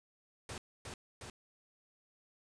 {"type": "noise with echo", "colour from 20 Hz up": "pink", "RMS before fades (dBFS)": -44, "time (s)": [0.49, 0.58], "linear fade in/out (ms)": 2, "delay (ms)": 360, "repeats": 2, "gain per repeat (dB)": -2, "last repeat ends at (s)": 1.3, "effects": ["resampled to 22050 Hz"]}